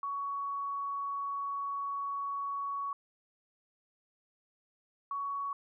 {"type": "tone bursts at uneven times", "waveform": "sine", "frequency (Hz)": 1120, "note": "C#6", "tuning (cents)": 18, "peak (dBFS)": -33, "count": 2, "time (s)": [[0.03, 2.93], [5.11, 5.53]], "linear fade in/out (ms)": 2, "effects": []}